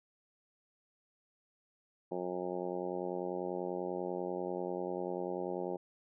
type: harmonic tone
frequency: 90.2 Hz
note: F#2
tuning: 44 cents flat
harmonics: 2 / 3 / 4 / 5 / 6 / 7 / 8 / 9 / 10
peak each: -45 / -47 / -39 / -43 / -42 / -45 / -52 / -45 / -53 dBFS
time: 2.11-5.77 s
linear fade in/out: 10 ms
effects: none